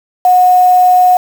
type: tone with quantisation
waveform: sine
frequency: 729 Hz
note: F#5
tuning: 26 cents flat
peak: -4 dBFS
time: 0.25-1.17 s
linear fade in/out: 2 ms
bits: 4
effects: none